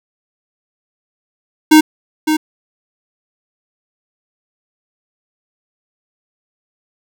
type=tone with echo; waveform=square; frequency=309.6 Hz; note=D#4; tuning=9 cents flat; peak=-4 dBFS; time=1.71-1.81 s; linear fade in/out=10 ms; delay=560 ms; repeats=1; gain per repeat=-8 dB; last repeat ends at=2.37 s; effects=none